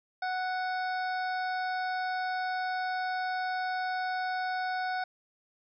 harmonic tone, 740 Hz, F#5, in tune, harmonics 1 / 2 / 3 / 5 / 6 / 7, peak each -31 / -35 / -45 / -49 / -49 / -49 dBFS, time 0.22-5.04 s, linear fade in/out 5 ms, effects none

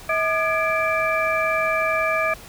sine tone cluster, 642 / 1211 / 1681 / 2339 Hz, E5 / D#6 / G#6 / D7, -46 / -47 / +20 / -8 cents, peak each -23 / -24 / -27 / -24 dBFS, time 0.09-2.34 s, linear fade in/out 5 ms, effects pink hiss -42 dBFS RMS until 2.48 s

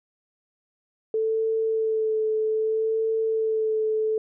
sine tone with vibrato, 440 Hz, A4, in tune, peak -21 dBFS, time 1.14-4.18 s, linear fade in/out 2 ms, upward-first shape sine, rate 0.63 Hz, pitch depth 19 cents each way, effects none

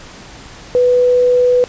sine tone, 495.1 Hz, B4, 4 cents sharp, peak -8 dBFS, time 0.75-1.64 s, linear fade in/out 0 ms, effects pink hiss -36 dBFS RMS until 1.68 s + resampled to 16000 Hz

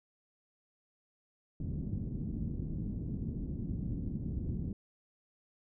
white low-pass noise, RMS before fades -37 dBFS, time 1.6-4.73 s, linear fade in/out 2 ms, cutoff 230 Hz, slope 24 dB/octave, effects none

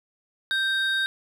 triangle tone pair together, 1568 / 3729 Hz, G6 / A#7, 0 / 0 cents, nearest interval octave + minor third, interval 1500 cents, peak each -22 / -25 dBFS, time 0.51-1.06 s, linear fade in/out 0 ms, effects none

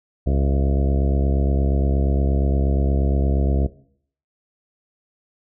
harmonic tone with a mistuned harmonic, 68.5 Hz, C#2, 20 cents flat, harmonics 1 / 2 / 3 / 4 / 5 / 6 / 7 / 8 / 9 / 10, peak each -18 / -24 / -28 / -30 / -32 / -34 / -35 / -36 / -37 / -38 dBFS, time 0.26-3.67 s, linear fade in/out 10 ms, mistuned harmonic 9, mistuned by +44 cents, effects noise-tail reverb RT60 0.6 s tail -17 dB re dry

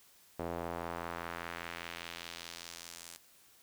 sawtooth tone with band-pass filter sweep, 85 Hz, F2, 46 cents flat, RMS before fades -43 dBFS, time 0.39-3.17 s, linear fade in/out 5 ms, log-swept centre 570 to 8900 Hz, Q 1.1, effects white hiss -63 dBFS RMS until 3.62 s

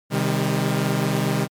sawtooth chord, C minor, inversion none, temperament equal with one note detuned, 130.81 / 155.56 / 200.2 Hz, C3 / Eb3 / G3, 0 / 0 / +37 cents, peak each -20 dBFS, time 0.1-1.48 s, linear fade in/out 50 ms, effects MP3 96 kbps

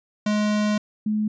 square / sine tone pair in turn, 210.3 / 213.2 Hz, G#3 / G#3, +22 / +46 cents, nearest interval unison, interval 24 cents, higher second, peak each -20 dBFS, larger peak neither, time 0.26-0.78 / 1.06-1.28 s, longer first, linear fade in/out 5 ms, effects resampled to 16000 Hz

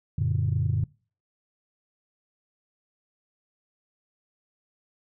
sine chord, Gb augmented, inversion none, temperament just, 92.5 / 115.62 / 144.53 Hz, Gb2 / Bb2 / D3, 0 / -14 / -27 cents, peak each -26 dBFS, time 0.18-0.84 s, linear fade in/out 5 ms, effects noise-tail reverb RT60 0.4 s tail -24 dB re dry + tanh soft clip ceiling -15 dBFS

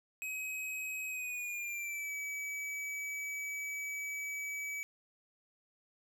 square tone with pitch glide, 2537 to 2286 Hz, D#7 to D7, +33 to -47 cents, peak -38 dBFS, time 0.22-4.83 s, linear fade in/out 0 ms, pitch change -180 cents, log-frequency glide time 1.08-2.13 s, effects none

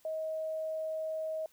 sine tone, 633 Hz, D#5, 30 cents sharp, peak -33 dBFS, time 0.05-1.46 s, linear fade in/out 2 ms, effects white hiss -66 dBFS RMS until 1.52 s

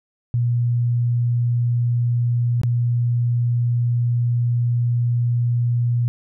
sine tone with dropouts, 120 Hz, B2, 49 cents flat, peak -16 dBFS, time 0.34-6.08 s, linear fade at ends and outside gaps 0 ms, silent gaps 2.615-2.634 s, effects none

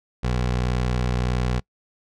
20% pulse tone, 61.6 Hz, B1, 4 cents flat, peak -16 dBFS, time 0.23-1.6 s, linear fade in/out 10 ms, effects noise-tail reverb RT60 0.1 s tail -25 dB re dry + low-pass 6000 Hz 12 dB/octave

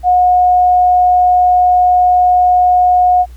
sine tone, 724 Hz, F#5, 38 cents flat, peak -6 dBFS, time 0.03-3.26 s, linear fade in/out 50 ms, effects added 60 Hz sine -30 dBFS peak until 3.36 s + pink hiss -49 dBFS RMS until 3.36 s

